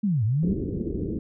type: linear two-way sweep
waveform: sine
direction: down then up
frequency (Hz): 220 to 100.3 to 202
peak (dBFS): -20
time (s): 0.03-0.54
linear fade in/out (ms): 10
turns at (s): 0.24
type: low-pass noise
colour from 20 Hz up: white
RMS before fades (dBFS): -29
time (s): 0.43-1.19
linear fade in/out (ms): 2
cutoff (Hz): 410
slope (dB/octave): 48
effects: none